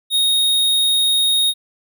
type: tone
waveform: square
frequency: 3731 Hz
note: A#7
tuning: 1 cent sharp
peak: -14 dBFS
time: 0.1-1.54 s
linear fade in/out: 50 ms
effects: none